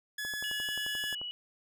sawtooth tone, 1700 Hz, G#6, 40 cents sharp, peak -31 dBFS, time 0.18-1.15 s, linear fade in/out 5 ms
click train, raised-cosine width 1 ms, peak -32 dBFS, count 12, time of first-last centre 0.25-1.215 s, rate 11.4 Hz
sine tone with pitch glide, 2911 to 2933 Hz, F#7 to F#7, -29 to -16 cents, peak -36 dBFS, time 0.44-1.31 s, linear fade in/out 0 ms, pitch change +13 cents, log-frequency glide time 0.6-0.67 s
effects none

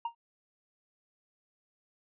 triangle tone with exponential decay, 932.3 Hz, A#5, in tune, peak -26 dBFS, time 0.05-0.15 s, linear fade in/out 5 ms, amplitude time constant 20 ms, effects resampled to 8000 Hz

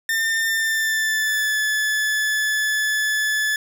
40% pulse tone with pitch glide, 1803 to 1726.6 Hz, A6 to A6, +42 to -33 cents, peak -18 dBFS, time 0.09-3.56 s, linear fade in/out 2 ms, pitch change -75 cents, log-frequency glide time 0.48-1.59 s, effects none

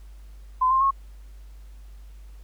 sine tone with pitch steps, 1024 / 1056.4 / 1089.9 Hz, C6 / C6 / C#6, -38 / +16 / -30 cents, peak -17 dBFS, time 0.61-0.91 s, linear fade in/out 10 ms, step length 100 ms, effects added 50 Hz sine -41 dBFS peak until 2.43 s + pink hiss -61 dBFS RMS until 2.43 s

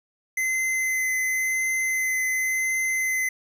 square tone with vibrato, 2051 Hz, C7, 35 cents flat, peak -23 dBFS, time 0.37-3.29 s, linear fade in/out 5 ms, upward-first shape triangle, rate 0.93 Hz, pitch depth 11 cents each way, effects none

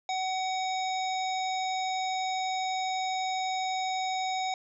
harmonic tone, 752 Hz, F#5, 28 cents sharp, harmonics 1 / 3 / 5 / 7 / 9, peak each -29 / -38 / -38 / -44 / -45 dBFS, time 0.09-4.54 s, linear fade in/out 2 ms, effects none

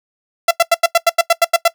sawtooth tone bursts, 675 Hz, E5, 41 cents sharp, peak -4 dBFS, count 11, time 0.48-1.68 s, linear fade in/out 5 ms, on 30 ms, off 87 ms, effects noise-tail reverb RT60 0.1 s tail -18 dB re dry

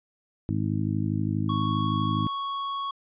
harmonic tone, 52.4 Hz, G#1, 16 cents sharp, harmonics 2 / 3 / 4 / 5 / 6, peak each -28 / -30 / -31 / -32 / -33 dBFS, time 0.49-2.27 s, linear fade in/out 0 ms
square tone, 1108.7 Hz, C#6, in tune, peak -29 dBFS, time 1.49-2.91 s, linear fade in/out 5 ms
effects resampled to 8000 Hz

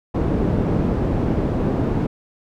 white low-pass noise, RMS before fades -20 dBFS, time 0.14-2.07 s, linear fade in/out 10 ms, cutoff 310 Hz, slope 12 dB/octave, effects none

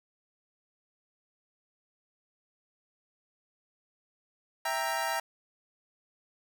25% pulse chord, E diminished, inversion none, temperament equal with one note detuned, 659.3 / 789.4 / 932.3 Hz, E5 / G5 / Bb5, 0 / +12 / 0 cents, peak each -31 / -31 / -29 dBFS, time 4.65-5.2 s, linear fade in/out 5 ms, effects none

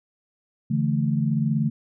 sine chord, D suspended second, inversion none, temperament equal with one note detuned, 144.06 / 164.81 / 220 Hz, D3 / E3 / A3, -33 / 0 / 0 cents, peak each -23 / -26 / -24 dBFS, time 0.7-1.7 s, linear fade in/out 10 ms, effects none

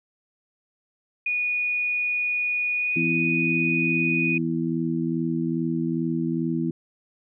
sine tone with pitch glide, 2460 to 2480 Hz, D#7 to D#7, -20 to -6 cents, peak -22 dBFS, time 1.26-4.38 s, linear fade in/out 5 ms, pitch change +14 cents, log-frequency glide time 2.75-3.03 s
harmonic tone, 82.41 Hz, E2, in tune, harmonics 2 / 3 / 4, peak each -27 / -27 / -27 dBFS, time 2.96-6.71 s, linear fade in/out 5 ms
effects none

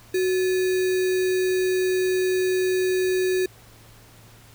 sine tone with sample-and-hold, 369.9 Hz, F#4, in tune, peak -19 dBFS, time 0.14-3.46 s, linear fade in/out 5 ms, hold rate 2100 Hz, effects added 112 Hz sine -51 dBFS peak until 4.54 s + pink hiss -51 dBFS RMS until 4.54 s

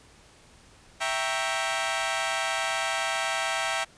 15% pulse chord, E diminished seventh, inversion none, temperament equal, 659.3 / 784 / 932.3 / 1108.7 Hz, E5 / G5 / Bb5 / Db6, 0 / 0 / 0 / 0 cents, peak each -24 / -24 / -27 / -29 dBFS, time 1-3.85 s, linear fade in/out 20 ms, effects pink hiss -55 dBFS RMS until 3.97 s + resampled to 22050 Hz

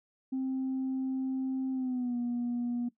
sine tone with pitch glide, 262.9 to 241.1 Hz, C4 to B3, +8 to -41 cents, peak -28 dBFS, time 0.32-2.89 s, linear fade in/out 10 ms, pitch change -149 cents, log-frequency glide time 1.72-2.17 s, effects noise-tail reverb RT60 0.1 s tail -17 dB re dry + tanh soft clip ceiling -27 dBFS

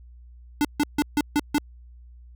square tone bursts, 293.7 Hz, D4, in tune, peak -19 dBFS, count 6, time 0.61-1.582 s, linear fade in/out 0 ms, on 37 ms, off 150 ms, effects added 60 Hz sine -44 dBFS peak until 2.35 s

